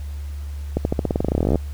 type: accelerating click train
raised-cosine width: 2 ms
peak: -6 dBFS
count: 23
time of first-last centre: 0.77-1.557 s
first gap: 81 ms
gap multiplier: 0.91
effects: added 72 Hz sine -27 dBFS peak until 1.73 s + pink hiss -49 dBFS RMS until 1.73 s